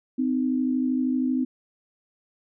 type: tone pair together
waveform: sine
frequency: 255.9 / 308.7 Hz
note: C4 / D#4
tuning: -38 / -14 cents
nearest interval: minor third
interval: 324 cents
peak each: -22 / -28 dBFS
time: 0.18-1.45 s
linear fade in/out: 10 ms
effects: none